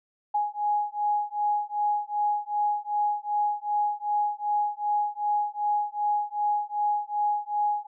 sine beating tone pair, 830.6 / 833.2 Hz, G#5 / G#5, 0 / +5 cents, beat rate 2.6 Hz, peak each -27 dBFS, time 0.34-7.87 s, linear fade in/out 10 ms, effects none

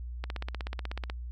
click train, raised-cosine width 0.3 ms, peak -20 dBFS, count 15, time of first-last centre 0.24-1.099 s, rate 16.3 Hz, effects added 60 Hz sine -36 dBFS peak until 1.31 s

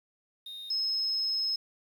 triangle / sine tone pair in turn, 3700 / 5170 Hz, A#7 / E8, -14 / -34 cents, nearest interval tritone, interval 580 cents, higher second, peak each -38 / -27 dBFS, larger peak second, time 0.46-0.7 / 0.7-1.56 s, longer second, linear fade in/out 5 ms, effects 9-bit

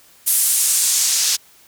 white noise with band-pass filter sweep, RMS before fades -17 dBFS, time 0.26-1.37 s, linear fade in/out 20 ms, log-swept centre 11000 to 5400 Hz, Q 1.4, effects white hiss -50 dBFS RMS until 1.67 s

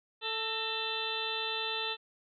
harmonic tone with a mistuned harmonic, 442.6 Hz, A4, 10 cents sharp, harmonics 1 / 2 / 3 / 4 / 6 / 7 / 8 / 9, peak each -41 / -41 / -43 / -43 / -39 / -43 / -37 / -40 dBFS, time 0.21-1.97 s, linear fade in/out 50 ms, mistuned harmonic 4, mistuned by +52 cents, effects none

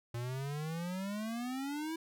square exponential sweep, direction up, 116.54 to 329.6 Hz, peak -37 dBFS, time 0.14-1.96 s, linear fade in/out 5 ms, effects none

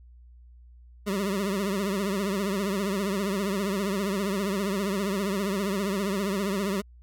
25% pulse tone with vibrato, 197.1 Hz, G3, 10 cents sharp, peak -22 dBFS, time 1.06-6.82 s, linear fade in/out 20 ms, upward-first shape triangle, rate 15 Hz, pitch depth 120 cents each way, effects added 60 Hz sine -48 dBFS peak until 7.02 s

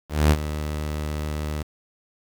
sawtooth tone with ADSR envelope, 75.6 Hz, D#2, 49 cents flat, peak -9 dBFS, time 0.09-1.63 s, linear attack 220 ms, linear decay 48 ms, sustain -13 dB, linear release 9 ms, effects 7-bit

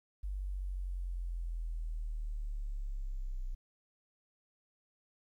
sine linear sweep, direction down, 49 to 30.87 Hz, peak -35 dBFS, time 0.23-3.55 s, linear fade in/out 10 ms, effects 12-bit

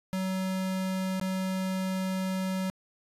square tone with dropouts, 188.3 Hz, F#3, 31 cents sharp, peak -29 dBFS, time 0.13-2.7 s, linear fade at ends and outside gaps 0 ms, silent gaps 1.198-1.213 s, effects resampled to 32000 Hz + 11-bit

